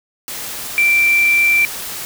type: tone in noise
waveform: sine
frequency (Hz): 2349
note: D7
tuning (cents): 0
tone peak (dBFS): -10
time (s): 0.78-1.65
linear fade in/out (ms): 0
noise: white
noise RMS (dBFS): -27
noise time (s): 0.28-2.05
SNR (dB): +14
effects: none